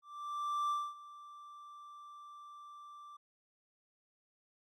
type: tone with ADSR envelope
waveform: triangle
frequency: 1174.7 Hz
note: D6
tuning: in tune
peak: -29 dBFS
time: 0.02-3.17 s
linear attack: 680 ms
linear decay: 240 ms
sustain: -19 dB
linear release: 8 ms
effects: none